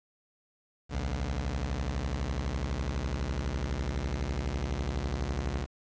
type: beating tone pair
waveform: sawtooth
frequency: 60.1 / 72.1 Hz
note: B1 / D2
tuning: -46 / -31 cents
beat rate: 12 Hz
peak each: -29 dBFS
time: 0.89-5.67 s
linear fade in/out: 50 ms
effects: resampled to 16000 Hz + 9-bit